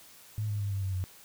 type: tone with pitch steps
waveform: sine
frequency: 107 / 103.95 / 100.99 / 98.12 / 95.33 / 92.61 Hz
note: A2 / G#2 / G#2 / G2 / G2 / F#2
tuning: -48 / +2 / -48 / +2 / -48 / +2 cents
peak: -29 dBFS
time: 0.38-1.04 s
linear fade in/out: 0 ms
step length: 110 ms
effects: white hiss -54 dBFS RMS until 1.24 s